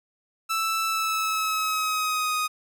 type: tone with pitch glide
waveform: sawtooth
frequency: 1321 to 1246.9 Hz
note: E6 to D#6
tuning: +3 to +3 cents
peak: -20 dBFS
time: 0.49-2.48 s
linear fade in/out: 20 ms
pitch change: -100 cents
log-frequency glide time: 0.86-2.35 s
effects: none

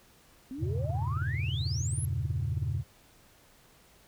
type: exponential sweep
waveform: sine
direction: up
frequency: 250 to 11360 Hz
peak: -36 dBFS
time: 0.51-2.05 s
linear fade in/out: 0 ms
type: chord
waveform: sine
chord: E diminished seventh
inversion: none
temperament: equal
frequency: 82.41 / 98 / 116.54 / 138.59 Hz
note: E2 / G2 / Bb2 / Db3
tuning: 0 / 0 / 0 / 0 cents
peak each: -33 dBFS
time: 0.58-2.84 s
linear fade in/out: 50 ms
effects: tanh soft clip ceiling -22 dBFS + pink hiss -60 dBFS RMS until 4.07 s

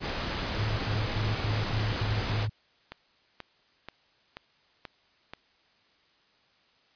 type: noise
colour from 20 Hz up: pink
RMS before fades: -32 dBFS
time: 0-2.48 s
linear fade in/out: 50 ms
type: tone bursts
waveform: sine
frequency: 106.8 Hz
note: G#2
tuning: 49 cents sharp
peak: -27 dBFS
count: 7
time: 0.58-2.496 s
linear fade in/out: 5 ms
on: 200 ms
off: 86 ms
type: click train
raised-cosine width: 0.3 ms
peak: -23 dBFS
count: 6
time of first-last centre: 2.92-5.335 s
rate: 2.07 Hz
effects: white hiss -65 dBFS RMS until 6.95 s + resampled to 11025 Hz

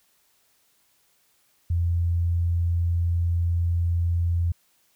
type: tone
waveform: sine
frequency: 85.6 Hz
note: F2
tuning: 34 cents flat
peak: -20 dBFS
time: 1.7-4.52 s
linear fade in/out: 5 ms
effects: white hiss -65 dBFS RMS until 4.95 s

